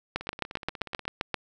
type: two click trains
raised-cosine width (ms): 0.3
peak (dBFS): -11 / -23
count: 10 / 15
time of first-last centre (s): 0.16-1.343 / 0.21-1.053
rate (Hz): 7.61 / 16.6
effects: none